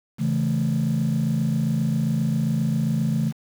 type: chord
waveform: sine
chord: A major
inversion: first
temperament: just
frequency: 137.5 / 165 / 220 Hz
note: C#3 / E3 / A3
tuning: -14 / +2 / 0 cents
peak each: -23 dBFS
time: 0.18-3.33 s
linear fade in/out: 50 ms
effects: tanh soft clip ceiling -14 dBFS + 7-bit